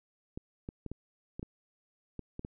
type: clicks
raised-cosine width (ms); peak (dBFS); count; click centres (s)
3; -26; 9; 0.375 / 0.689 / 0.863 / 0.916 / 1.395 / 1.429 / 2.193 / 2.394 / 2.449
effects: none